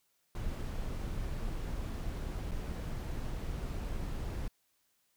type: noise with dropouts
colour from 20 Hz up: brown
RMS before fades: -37 dBFS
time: 0.35-4.48 s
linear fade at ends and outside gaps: 2 ms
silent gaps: 2.512-2.516 s
effects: white hiss -75 dBFS RMS until 5.16 s